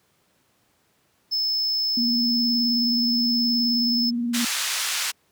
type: tone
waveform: triangle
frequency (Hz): 5240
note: E8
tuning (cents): -11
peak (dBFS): -20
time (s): 1.31-4.11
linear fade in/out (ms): 20
type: tone with vibrato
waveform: sine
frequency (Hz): 238.1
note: A#3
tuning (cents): +37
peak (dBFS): -22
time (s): 1.97-4.45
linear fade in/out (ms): 5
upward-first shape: square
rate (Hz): 19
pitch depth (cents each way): 30
type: band-pass noise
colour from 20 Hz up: white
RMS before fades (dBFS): -26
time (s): 4.33-5.12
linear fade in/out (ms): 20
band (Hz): 1300 to 6900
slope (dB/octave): 12
effects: pink hiss -65 dBFS RMS until 5.31 s + high-pass 100 Hz 12 dB/octave